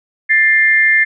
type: tone pair together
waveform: sine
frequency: 1767.2 / 2100 Hz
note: A6 / C7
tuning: +7 / +6 cents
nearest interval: minor third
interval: 299 cents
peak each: -11 dBFS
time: 0.29-1.05 s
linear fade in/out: 20 ms
effects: none

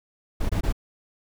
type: noise bursts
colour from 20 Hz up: brown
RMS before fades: -23 dBFS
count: 3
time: 0.4-0.726 s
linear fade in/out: 10 ms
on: 94 ms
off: 22 ms
effects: none

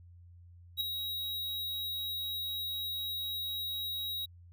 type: tone with ADSR envelope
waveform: square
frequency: 3824 Hz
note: A#7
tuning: 43 cents sharp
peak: -28 dBFS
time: 0.77-4.26 s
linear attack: 37 ms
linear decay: 7 ms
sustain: -7 dB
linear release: 14 ms
effects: added 87 Hz sine -52 dBFS peak until 4.52 s

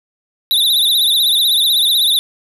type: tone with vibrato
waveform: square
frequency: 3726 Hz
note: A#7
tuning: 2 cents flat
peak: -11 dBFS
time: 0.51-2.19 s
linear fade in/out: 0 ms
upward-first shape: triangle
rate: 16 Hz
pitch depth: 140 cents each way
effects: none

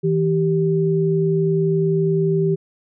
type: tone pair together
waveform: sine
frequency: 161.67 / 390 Hz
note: E3 / G4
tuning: -33 / -9 cents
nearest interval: octave + minor third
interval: 1524 cents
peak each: -18 dBFS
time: 0.03-2.56 s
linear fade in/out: 20 ms
effects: none

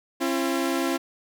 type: tone pair together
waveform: sawtooth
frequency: 269.4 / 339.2 Hz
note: C#4 / E4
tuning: -49 / +50 cents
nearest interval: major third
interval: 399 cents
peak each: -22 dBFS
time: 0.2-0.98 s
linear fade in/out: 20 ms
effects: none

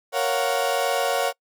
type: chord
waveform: 35% pulse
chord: Gb major seventh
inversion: first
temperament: equal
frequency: 466.2 / 554.4 / 698.5 / 740 Hz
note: Bb4 / Db5 / F5 / Gb5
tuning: 0 / 0 / 0 / 0 cents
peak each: -26 / -23 / -26 / -25 dBFS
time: 0.12-1.33 s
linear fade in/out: 50 ms
effects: noise-tail reverb RT60 0.1 s tail -25 dB re dry

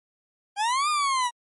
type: linear two-way sweep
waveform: 40% pulse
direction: up then down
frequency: 785 to 1228 to 948 Hz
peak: -21 dBFS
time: 0.56-1.31 s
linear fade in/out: 50 ms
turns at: 0.89 s
effects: MP3 48 kbps

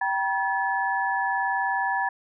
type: tone cluster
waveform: sine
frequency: 779 / 960 / 1721 Hz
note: G5 / B5 / A6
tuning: -11 / -49 / -39 cents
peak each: -27 dBFS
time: 0.01-2.09 s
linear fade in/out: 5 ms
effects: none

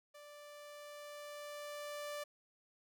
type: tone with level ramp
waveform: sawtooth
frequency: 587.3 Hz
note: D5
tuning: in tune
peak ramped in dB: -50 to -37 dBFS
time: 0.14-2.24 s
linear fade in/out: 10 ms
effects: none

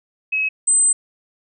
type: tone pair in turn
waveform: sine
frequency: 2562 / 8134 Hz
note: E7 / C9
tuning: -50 / -50 cents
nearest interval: octave + minor sixth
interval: 2000 cents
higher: second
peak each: -17 / -12 dBFS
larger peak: second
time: 0.32-0.49 / 0.67-0.93 s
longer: second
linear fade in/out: 10 ms
effects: none

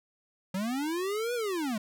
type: linear two-way sweep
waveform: square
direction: up then down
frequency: 180.3 to 494.4 to 201.3 Hz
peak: -30 dBFS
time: 0.54-1.78 s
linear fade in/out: 5 ms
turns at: 1.34 s
effects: none

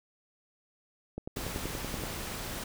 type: click train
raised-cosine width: 2 ms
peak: -23 dBFS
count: 10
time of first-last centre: 1.18-2.037 s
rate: 10.5 Hz
type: noise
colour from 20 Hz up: pink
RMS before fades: -38 dBFS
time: 1.36-2.64 s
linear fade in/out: 5 ms
effects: none

